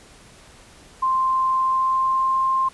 sine tone with pitch glide, 1046.5 to 1055.6 Hz, C6 to C6, 0 to +15 cents, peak -17 dBFS, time 1.02-2.69 s, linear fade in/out 10 ms, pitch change +15 cents, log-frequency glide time 1.57-2.39 s, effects pink hiss -48 dBFS RMS until 2.73 s + resampled to 24000 Hz

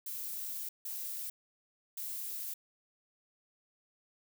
violet noise bursts at uneven times, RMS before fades -40 dBFS, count 3, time 0.06-0.69 / 0.85-1.3 / 1.97-2.54 s, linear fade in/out 5 ms, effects none

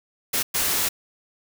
white noise bursts at uneven times, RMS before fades -23 dBFS, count 2, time 0.33-0.43 / 0.54-0.89 s, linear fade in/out 10 ms, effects none

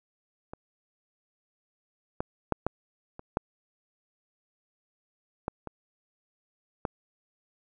clicks, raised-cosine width 1 ms, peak -25 / -15 / -10 / -12 / -27 / -11 / -15 / -23 / -14 dBFS, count 9, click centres 0.535 / 2.205 / 2.523 / 2.666 / 3.194 / 3.371 / 5.481 / 5.673 / 6.852 s, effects none

